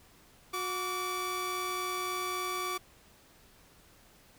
sawtooth tone pair together, 363.6 / 1154.4 Hz, F#4 / D6, -30 / -30 cents, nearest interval octave + minor sixth, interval 2000 cents, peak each -34 / -30 dBFS, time 0.53-2.78 s, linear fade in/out 10 ms, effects pink hiss -60 dBFS RMS until 4.38 s

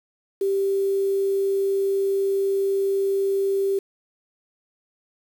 sine tone with quantisation, 392 Hz, G4, in tune, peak -19 dBFS, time 0.41-3.79 s, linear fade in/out 5 ms, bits 7, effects none

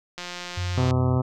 click train, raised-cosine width 0.2 ms, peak -17 dBFS, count 130, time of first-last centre 0.18-0.909 s, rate 177 Hz
sine tone, 91.8 Hz, F#2, 13 cents flat, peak -25 dBFS, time 0.57-1.18 s, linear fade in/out 5 ms
harmonic tone, 127.6 Hz, C3, 43 cents flat, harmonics 1 / 2 / 3 / 4 / 5 / 6 / 7 / 8 / 9 / 10, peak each -21 / -27 / -31 / -33 / -35 / -37 / -38 / -39 / -40 / -41 dBFS, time 0.77-1.22 s, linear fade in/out 10 ms
effects none

